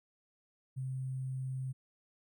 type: tone with sample-and-hold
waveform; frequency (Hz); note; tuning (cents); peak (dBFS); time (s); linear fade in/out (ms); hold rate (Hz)
sine; 130.81; C3; 0; -35; 0.76-1.73; 20; 8820
effects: none